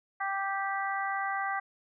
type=harmonic tone; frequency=392 Hz; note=G4; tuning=in tune; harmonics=2 / 3 / 4 / 5; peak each=-33 / -35 / -36 / -37 dBFS; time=0.2-1.6 s; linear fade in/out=10 ms; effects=none